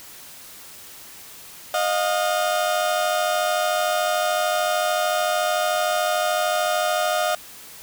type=tone pair together; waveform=30% pulse; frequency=618 / 711.5 Hz; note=D#5 / F5; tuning=-12 / +32 cents; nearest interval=major second; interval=244 cents; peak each=-20 dBFS; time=1.74-7.35 s; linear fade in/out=2 ms; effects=white hiss -42 dBFS RMS until 7.82 s